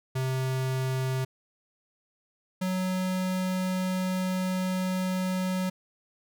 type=tone pair in turn; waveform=square; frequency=130.81 / 185.33 Hz; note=C3 / F#3; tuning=0 / +3 cents; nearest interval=tritone; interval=603 cents; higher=second; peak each=-27 dBFS; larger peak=neither; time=0.15-1.25 / 2.61-5.7 s; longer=second; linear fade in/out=10 ms; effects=none